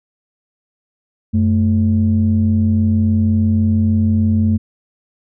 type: tone pair together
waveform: sine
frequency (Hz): 92.84 / 219.1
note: F#2 / A3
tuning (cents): +6 / -7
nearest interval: octave + minor third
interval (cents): 1487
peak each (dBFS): -13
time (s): 1.33-4.58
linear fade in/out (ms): 20
effects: tanh soft clip ceiling -5 dBFS